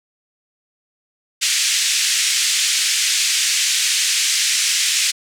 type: band-pass noise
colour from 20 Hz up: white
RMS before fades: -18 dBFS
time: 1.41-5.12 s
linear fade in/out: 20 ms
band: 2000 to 8000 Hz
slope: 24 dB/octave
effects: none